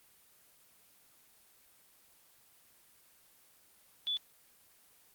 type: tone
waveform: sine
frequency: 3456 Hz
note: A7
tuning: 32 cents flat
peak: -31 dBFS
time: 4.07-4.17 s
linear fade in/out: 0 ms
effects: white hiss -64 dBFS RMS until 5.14 s + Opus 24 kbps